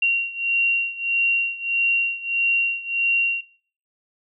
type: beating tone pair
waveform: sine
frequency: 2754 / 2755.6 Hz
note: F7 / F7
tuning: -25 / -24 cents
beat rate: 1.6 Hz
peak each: -20 / -23 dBFS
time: 0.02-3.41 s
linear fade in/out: 5 ms
effects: noise-tail reverb RT60 0.5 s tail -21 dB re dry